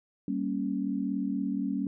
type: chord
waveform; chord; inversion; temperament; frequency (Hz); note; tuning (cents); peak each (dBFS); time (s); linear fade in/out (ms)
sine; G diminished; none; equal; 196 / 233.1 / 277.2; G3 / Bb3 / Db4; 0 / 0 / 0; -32 / -34 / -31; 0.28-1.87; 2
effects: none